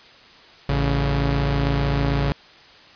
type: tone pair together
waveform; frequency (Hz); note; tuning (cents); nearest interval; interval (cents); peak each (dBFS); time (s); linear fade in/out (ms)
sawtooth; 55.61 / 140.3; A1 / C#3; +19 / +21; octave + major third; 1602; -18 / -17; 0.69-2.32; 0
effects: white hiss -47 dBFS RMS until 2.95 s + resampled to 11025 Hz